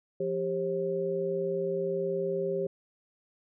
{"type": "tone cluster", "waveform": "sine", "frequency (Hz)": [174.2, 395.7, 535], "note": ["F3", "G4", "C5"], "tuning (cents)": [-4, 16, 38], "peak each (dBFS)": [-37, -30, -32], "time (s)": [0.2, 2.67], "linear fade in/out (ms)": 5, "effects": []}